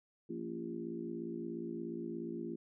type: harmonic tone with a mistuned harmonic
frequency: 57 Hz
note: A#1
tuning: 38 cents flat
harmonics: 3 / 4 / 5 / 6 / 7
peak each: -48 / -44 / -48 / -42 / -48 dBFS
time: 0.29-2.56 s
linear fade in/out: 10 ms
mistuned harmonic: 5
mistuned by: -52 cents
effects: none